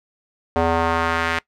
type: tone with band-pass filter sweep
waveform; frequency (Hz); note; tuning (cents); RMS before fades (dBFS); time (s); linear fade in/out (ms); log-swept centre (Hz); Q
square; 83; E2; +12; -20; 0.56-1.39; 0; 670 to 1900; 1.4
effects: noise-tail reverb RT60 0.1 s tail -21 dB re dry